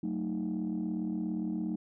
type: chord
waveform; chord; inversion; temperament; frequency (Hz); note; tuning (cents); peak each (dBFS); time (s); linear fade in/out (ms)
sine; D# diminished; first; just; 186.68 / 224 / 311.1; F#3 / A3 / D#4; +16 / +31 / 0; -34; 0.03-1.76; 5
effects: tanh soft clip ceiling -26 dBFS